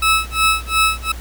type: tone with tremolo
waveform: 20% pulse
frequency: 1301 Hz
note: E6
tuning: 23 cents flat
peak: -6 dBFS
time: 0.02-1.12 s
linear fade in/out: 5 ms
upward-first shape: sine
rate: 2.8 Hz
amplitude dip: 100%
effects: added 60 Hz sine -28 dBFS peak until 1.2 s + pink hiss -38 dBFS RMS until 1.2 s